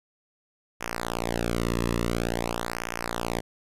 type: tone with flanger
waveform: sawtooth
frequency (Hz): 58.2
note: A#1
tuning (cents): -2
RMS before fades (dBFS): -29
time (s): 0.8-3.41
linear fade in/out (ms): 20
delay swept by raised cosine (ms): 0.24 to 1.34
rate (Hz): 0.48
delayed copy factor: -1
effects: resampled to 32000 Hz

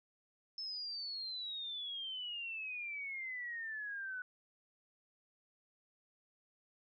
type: exponential sweep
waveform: sine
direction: down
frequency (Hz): 5280 to 1479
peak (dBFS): -40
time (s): 0.58-4.22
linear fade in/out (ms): 2
effects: none

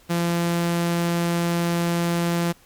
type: tone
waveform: sawtooth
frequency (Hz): 171.1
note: F3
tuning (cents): -35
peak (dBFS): -16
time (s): 0.09-2.53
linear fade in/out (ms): 20
effects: pink hiss -54 dBFS RMS until 2.65 s + MP3 96 kbps

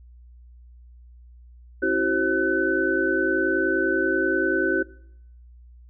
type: tone cluster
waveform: sine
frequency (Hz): 270.8 / 329.7 / 380 / 533 / 1508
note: C#4 / E4 / F#4 / C5 / F#6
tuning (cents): -40 / 0 / +46 / +32 / +32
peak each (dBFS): -30 / -26 / -24 / -29 / -24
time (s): 1.82-4.83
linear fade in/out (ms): 10
effects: noise-tail reverb RT60 0.7 s tail -21 dB re dry + added 60 Hz sine -45 dBFS peak until 5.89 s

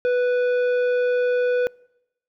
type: tone with tanh clipping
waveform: sine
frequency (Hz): 493.9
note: B4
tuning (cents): 0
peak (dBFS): -19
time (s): 0.05-1.67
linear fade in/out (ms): 0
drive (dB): 10
effects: noise-tail reverb RT60 0.9 s tail -26 dB re dry

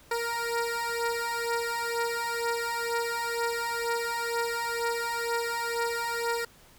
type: beating tone pair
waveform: 15% pulse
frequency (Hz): 466.2 / 468.3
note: A#4 / A#4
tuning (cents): 0 / +8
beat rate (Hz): 2.1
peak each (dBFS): -26 / -24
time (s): 0.11-6.45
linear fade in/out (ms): 5
effects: pink hiss -56 dBFS RMS until 6.78 s

